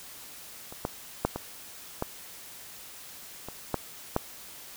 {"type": "clicks", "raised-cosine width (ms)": 1, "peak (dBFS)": [-28, -14, -9, -18, -14, -23, -12, -10], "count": 8, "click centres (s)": [0.725, 0.851, 1.25, 1.36, 2.024, 3.486, 3.743, 4.164], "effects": ["white hiss -46 dBFS RMS until 4.76 s"]}